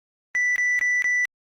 sine tone bursts, 1975.5 Hz, B6, in tune, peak -16 dBFS, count 4, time 0.35-1.253 s, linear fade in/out 0 ms, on 210 ms, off 21 ms, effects tanh soft clip ceiling -18 dBFS + Opus 24 kbps

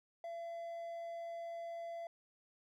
triangle tone, 676 Hz, E5, 43 cents sharp, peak -40 dBFS, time 0.24-2.07 s, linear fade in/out 2 ms, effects none

